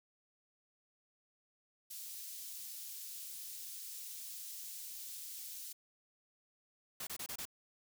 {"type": "high-pass noise", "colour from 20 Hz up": "white", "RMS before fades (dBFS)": -47, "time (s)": [1.9, 5.73], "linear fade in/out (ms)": 10, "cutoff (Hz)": 4400, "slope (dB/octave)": 12}
{"type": "noise bursts", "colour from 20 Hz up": "white", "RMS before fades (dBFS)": -43, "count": 5, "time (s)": [7, 7.454], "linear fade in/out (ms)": 5, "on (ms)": 70, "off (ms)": 26}
{"effects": []}